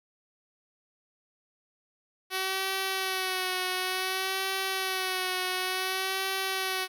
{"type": "tone with vibrato", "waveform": "5% pulse", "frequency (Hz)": 376, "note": "F#4", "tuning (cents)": 28, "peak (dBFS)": -17, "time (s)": [2.3, 6.88], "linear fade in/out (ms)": 50, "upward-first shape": "sine", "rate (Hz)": 0.56, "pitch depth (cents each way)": 35, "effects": []}